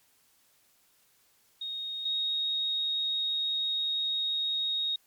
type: tone pair in turn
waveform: sine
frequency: 3729 / 3749 Hz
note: A#7 / A#7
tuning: 0 / +9 cents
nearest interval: unison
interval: 9 cents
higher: second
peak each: -33 / -27 dBFS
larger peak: second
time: 1.61-2.05 / 2.05-4.96 s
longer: second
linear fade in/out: 5 ms
effects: white hiss -66 dBFS RMS until 5.06 s + MP3 96 kbps